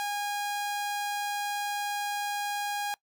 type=tone; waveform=sawtooth; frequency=819 Hz; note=G#5; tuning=24 cents flat; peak=-26 dBFS; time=0-2.94 s; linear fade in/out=0 ms; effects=noise-tail reverb RT60 0.1 s tail -22 dB re dry